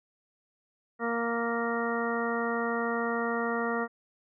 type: harmonic tone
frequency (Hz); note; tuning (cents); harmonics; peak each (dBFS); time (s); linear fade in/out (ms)
233.1; A#3; 0; 1 / 2 / 3 / 4 / 5 / 6 / 8; -33 / -32 / -36 / -39 / -36 / -36 / -37; 0.99-3.88; 50
effects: none